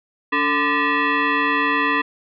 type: tone with frequency modulation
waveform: sine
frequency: 448 Hz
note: A4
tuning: 31 cents sharp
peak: -16 dBFS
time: 0.32-2.02 s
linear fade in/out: 10 ms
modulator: 735 Hz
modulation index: 2.9
effects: none